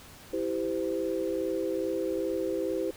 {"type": "chord", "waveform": "sine", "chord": "C major", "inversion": "first", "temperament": "equal with one note detuned", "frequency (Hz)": [329.6, 392, 513.7], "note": ["E4", "G4", "C5"], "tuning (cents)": [0, 0, -32], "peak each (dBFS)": -32, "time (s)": [0.33, 2.91], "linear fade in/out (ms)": 5, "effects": ["pink hiss -50 dBFS RMS until 2.96 s"]}